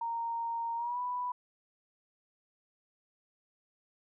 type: tone with pitch glide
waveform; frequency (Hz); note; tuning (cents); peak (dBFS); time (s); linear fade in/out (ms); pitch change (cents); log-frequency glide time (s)
sine; 927 to 987.8; A#5 to B5; -10 to 0; -32; 0.01-1.32; 5; +110; 0.76-0.99
effects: none